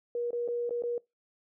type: tone with dropouts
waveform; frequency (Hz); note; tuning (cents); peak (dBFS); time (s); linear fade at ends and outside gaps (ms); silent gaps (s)
sine; 478; A#4; +43; -29; 0.15-0.98; 2; 0.307-0.33 / 0.478-0.485 / 0.694-0.707 / 0.823-0.836
effects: noise-tail reverb RT60 0.2 s tail -23 dB re dry